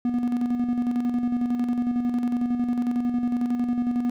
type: tone with tremolo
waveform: triangle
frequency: 242.8 Hz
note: B3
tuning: 29 cents flat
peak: -18 dBFS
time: 0.05-4.1 s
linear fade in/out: 2 ms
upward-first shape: square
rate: 11 Hz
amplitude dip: 45%
effects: none